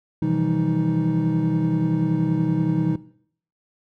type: tone cluster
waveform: triangle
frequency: 126.8 / 161.5 / 172 / 195.8 / 313 Hz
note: B2 / E3 / F3 / G3 / D#4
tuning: +46 / -35 / -26 / -2 / +10 cents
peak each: -26 / -21 / -27 / -28 / -21 dBFS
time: 0.22-2.96 s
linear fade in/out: 5 ms
effects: noise-tail reverb RT60 0.6 s tail -17 dB re dry